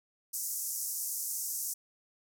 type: band-pass noise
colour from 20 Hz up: white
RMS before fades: -36 dBFS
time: 0.33-1.74 s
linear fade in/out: 10 ms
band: 5600 to 15000 Hz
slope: 48 dB/octave
effects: none